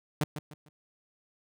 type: tone with echo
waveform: sawtooth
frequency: 150 Hz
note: D3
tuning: 37 cents sharp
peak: -21 dBFS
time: 0.21-0.24 s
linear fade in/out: 2 ms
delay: 150 ms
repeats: 3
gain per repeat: -10 dB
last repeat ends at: 0.69 s
effects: none